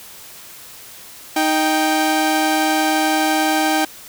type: tone pair together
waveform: sawtooth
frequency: 311.3 / 784 Hz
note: D#4 / G5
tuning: +1 / 0 cents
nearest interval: octave + major third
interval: 1599 cents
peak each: -14 dBFS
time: 1.36-3.85 s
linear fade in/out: 5 ms
effects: white hiss -39 dBFS RMS until 4.08 s